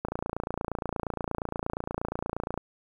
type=click train; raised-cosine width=1 ms; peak=-16 dBFS; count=73; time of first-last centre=0.05-2.576 s; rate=28.5 Hz; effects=9-bit